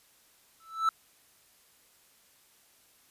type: tone with exponential growth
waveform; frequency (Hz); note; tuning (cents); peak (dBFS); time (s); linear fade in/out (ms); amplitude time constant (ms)
triangle; 1318.5; E6; 0; -18; 0.6-0.89; 2; 61
effects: white hiss -63 dBFS RMS until 3.1 s + resampled to 32000 Hz